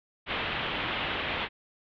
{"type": "low-pass noise", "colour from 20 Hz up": "white", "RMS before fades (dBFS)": -32, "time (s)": [0.26, 1.49], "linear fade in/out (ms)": 50, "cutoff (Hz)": 3400, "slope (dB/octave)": 48, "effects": []}